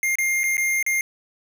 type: tone with dropouts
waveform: square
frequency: 2116 Hz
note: C7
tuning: 19 cents sharp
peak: -20 dBFS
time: 0.03-1.01 s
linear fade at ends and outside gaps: 1 ms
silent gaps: 0.155-0.185 / 0.434-0.439 / 0.569-0.579 / 0.827-0.864 s
effects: 10-bit